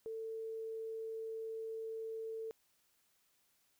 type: tone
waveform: sine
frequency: 446.4 Hz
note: A4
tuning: 25 cents sharp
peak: -40 dBFS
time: 0.06-2.51 s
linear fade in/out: 0 ms
effects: white hiss -75 dBFS RMS until 3.79 s

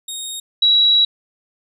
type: tone pair in turn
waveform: 20% pulse / sine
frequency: 3729 / 3890 Hz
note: A#7 / B7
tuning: 0 / -27 cents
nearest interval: minor second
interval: 73 cents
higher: second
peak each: -20 / -10 dBFS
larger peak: second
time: 0.08-0.4 / 0.62-1.05 s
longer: second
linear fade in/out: 5 ms
effects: none

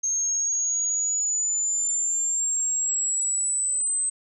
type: exponential sweep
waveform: sine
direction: up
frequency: 6410 to 8230 Hz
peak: -22 dBFS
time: 0.03-4.1 s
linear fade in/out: 10 ms
effects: none

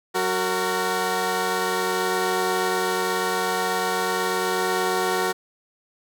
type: tone cluster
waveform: 15% pulse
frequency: 185.5 / 371.4 / 459.7 Hz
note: F#3 / F#4 / A#4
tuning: +5 / +7 / -24 cents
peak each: -26 / -18 / -19 dBFS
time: 0.14-5.33 s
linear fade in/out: 20 ms
effects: none

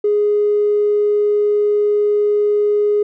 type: tone with tanh clipping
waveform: triangle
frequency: 415.3 Hz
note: G#4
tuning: in tune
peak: -12 dBFS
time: 0.04-3.03 s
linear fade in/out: 5 ms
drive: 4 dB
effects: none

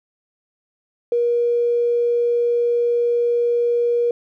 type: tone with tanh clipping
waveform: triangle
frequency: 476.3 Hz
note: A#4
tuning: 37 cents sharp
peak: -15 dBFS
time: 1.12-4.11 s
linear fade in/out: 2 ms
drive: 3 dB
effects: none

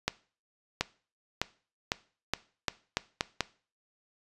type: accelerating click train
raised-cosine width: 0.2 ms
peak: -9 dBFS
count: 9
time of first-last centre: 0.08-3.407 s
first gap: 730 ms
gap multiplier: 0.83
effects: noise-tail reverb RT60 0.4 s tail -19 dB re dry + resampled to 24000 Hz

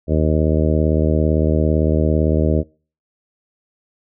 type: harmonic tone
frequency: 77.78 Hz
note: D#2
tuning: in tune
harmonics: 1 / 2 / 3 / 4 / 5 / 6 / 7 / 8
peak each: -17 / -20 / -22 / -23 / -24 / -25 / -25 / -26 dBFS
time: 0.07-2.64 s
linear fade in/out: 50 ms
effects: noise-tail reverb RT60 0.4 s tail -25 dB re dry

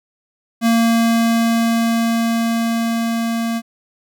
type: tone with level ramp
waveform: square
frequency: 229.8 Hz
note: A#3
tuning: 25 cents flat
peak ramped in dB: -12 to -19 dBFS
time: 0.61-3.62 s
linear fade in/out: 50 ms
effects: none

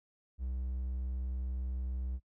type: tone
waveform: triangle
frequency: 63.5 Hz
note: B1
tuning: 49 cents sharp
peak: -32 dBFS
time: 0.38-2.2 s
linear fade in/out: 50 ms
effects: noise-tail reverb RT60 0.1 s tail -22 dB re dry

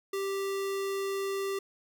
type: tone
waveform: square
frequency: 392 Hz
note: G4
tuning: in tune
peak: -31 dBFS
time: 0.13-1.59 s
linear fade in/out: 5 ms
effects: none

